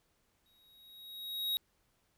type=tone with exponential growth; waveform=square; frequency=3796 Hz; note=A#7; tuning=31 cents sharp; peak=-30 dBFS; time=0.46-1.57 s; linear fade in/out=0 ms; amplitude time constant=240 ms; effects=pink hiss -75 dBFS RMS until 2.17 s